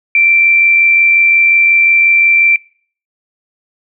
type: tone with amplitude modulation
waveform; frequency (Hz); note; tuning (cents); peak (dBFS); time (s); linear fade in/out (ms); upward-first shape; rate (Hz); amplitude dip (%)
sine; 2349; D7; 0; -5; 0.15-2.56; 2; sine; 85.6; 30
effects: noise-tail reverb RT60 0.5 s tail -23 dB re dry